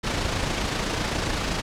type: noise with amplitude modulation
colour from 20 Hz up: pink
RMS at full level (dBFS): -24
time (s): 0.03-1.62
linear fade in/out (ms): 20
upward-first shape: sine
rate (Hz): 27.7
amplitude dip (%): 40
effects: low-pass 6000 Hz 12 dB/octave